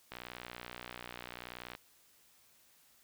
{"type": "click train", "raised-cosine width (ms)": 0.3, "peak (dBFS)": -27, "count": 100, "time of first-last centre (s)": [0.12, 1.751], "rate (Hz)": 60.7, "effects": ["white hiss -66 dBFS RMS until 3.03 s"]}